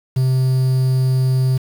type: tone with quantisation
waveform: triangle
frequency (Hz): 130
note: C3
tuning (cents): -11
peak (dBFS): -11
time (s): 0.16-1.58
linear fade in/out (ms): 10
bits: 6
effects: none